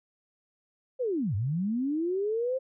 sine linear two-way sweep, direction down then up, 533 to 92.1 to 533 Hz, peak -26 dBFS, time 0.99-2.59 s, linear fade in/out 20 ms, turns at 1.35 s, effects none

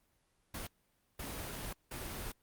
pink noise bursts at uneven times, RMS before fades -42 dBFS, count 3, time 0.54-0.67 / 1.19-1.73 / 1.91-2.32 s, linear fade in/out 5 ms, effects pink hiss -75 dBFS RMS until 2.42 s + Opus 32 kbps

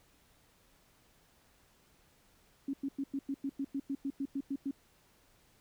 sine tone bursts, 275.3 Hz, C#4, 12 cents flat, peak -32 dBFS, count 14, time 2.68-4.711 s, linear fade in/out 5 ms, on 55 ms, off 97 ms, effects pink hiss -67 dBFS RMS until 5.6 s

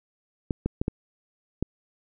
clicks, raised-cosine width 3 ms, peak -12 dBFS, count 5, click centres 0.508 / 0.66 / 0.815 / 0.881 / 1.626 s, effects none

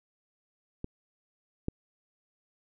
clicks, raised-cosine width 3 ms, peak -22 / -17 dBFS, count 2, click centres 0.844 / 1.684 s, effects none

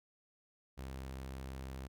sawtooth tone, 66.1 Hz, C2, 18 cents sharp, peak -39 dBFS, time 0.77-1.88 s, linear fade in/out 20 ms, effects none

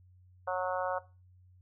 harmonic tone, 183.5 Hz, F#3, 14 cents flat, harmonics 3 / 4 / 5 / 6 / 7 / 8, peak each -34 / -36 / -38 / -40 / -41 / -42 dBFS, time 0.47-0.99 s, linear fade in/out 10 ms, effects noise-tail reverb RT60 0.3 s tail -18 dB re dry + added 91 Hz sine -57 dBFS peak until 1.61 s

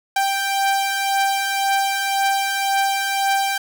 sawtooth beating tone pair, 784 / 785.9 Hz, G5 / G5, 0 / +4 cents, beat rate 1.9 Hz, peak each -21 / -15 dBFS, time 0.16-3.58 s, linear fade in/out 5 ms, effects none

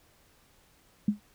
sine tone with exponential decay, 207.7 Hz, G#3, in tune, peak -18 dBFS, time 1.08-1.2 s, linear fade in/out 5 ms, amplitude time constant 24 ms, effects pink hiss -63 dBFS RMS until 1.34 s

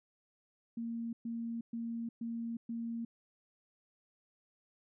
sine tone bursts, 231.4 Hz, A#3, 13 cents flat, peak -36 dBFS, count 5, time 0.77-3.05 s, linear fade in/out 5 ms, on 360 ms, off 120 ms, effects none

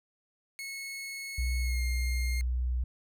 sawtooth tone with pitch glide, 2189 to 2125 Hz, C#7 to C7, -22 to +26 cents, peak -34 dBFS, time 0.59-2.41 s, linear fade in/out 0 ms, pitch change -52 cents, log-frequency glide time 1.61-1.82 s
sine tone with vibrato, 61.74 Hz, B1, in tune, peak -27 dBFS, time 1.38-2.84 s, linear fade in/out 5 ms, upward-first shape triangle, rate 1.8 Hz, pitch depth 9 cents each way
effects none

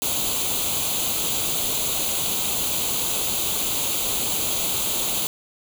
white noise with comb filter, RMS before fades -24 dBFS, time 0.02-5.27 s, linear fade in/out 0 ms, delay 0.28 ms, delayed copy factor +0.75, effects none

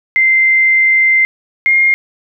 sine tone pair in turn, 2083 / 2128 Hz, C7 / C7, -8 / +29 cents, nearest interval unison, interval 37 cents, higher second, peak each -7 dBFS, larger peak neither, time 0.16-1.25 / 1.66-1.94 s, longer first, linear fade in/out 0 ms, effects none

